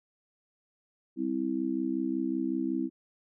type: harmonic tone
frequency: 65.41 Hz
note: C2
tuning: in tune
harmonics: 3 / 4 / 5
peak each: -37 / -31 / -31 dBFS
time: 1.16-2.9 s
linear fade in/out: 50 ms
effects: none